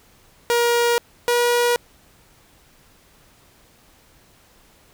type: tone pair in turn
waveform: sawtooth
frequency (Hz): 474.5 / 481.1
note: A#4 / B4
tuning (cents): +31 / -45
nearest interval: unison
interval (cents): 24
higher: second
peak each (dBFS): -12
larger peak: neither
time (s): 0.5-0.98 / 1.28-1.76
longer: neither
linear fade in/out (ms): 0
effects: pink hiss -54 dBFS RMS until 4.93 s